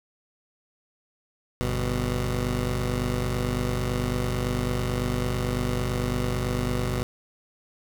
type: tone pair together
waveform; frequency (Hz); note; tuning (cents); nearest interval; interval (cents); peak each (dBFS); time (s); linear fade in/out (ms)
15% pulse; 49 / 123.47; G1 / B2; 0 / 0; octave + major third; 1600; -21; 1.61-7.03; 0
effects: none